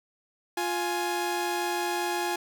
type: tone pair together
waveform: sawtooth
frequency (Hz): 351.1 / 835.1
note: F4 / G#5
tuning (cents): +9 / +9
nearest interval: octave + minor third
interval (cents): 1500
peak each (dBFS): -26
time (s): 0.57-2.36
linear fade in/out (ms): 5
effects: none